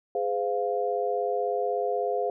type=chord; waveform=sine; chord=F minor; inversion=first; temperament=equal with one note detuned; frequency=415.3 / 511.6 / 698.5 Hz; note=Ab4 / C5 / F5; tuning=0 / -39 / 0 cents; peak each=-29 dBFS; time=0.15-2.3 s; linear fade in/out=2 ms; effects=none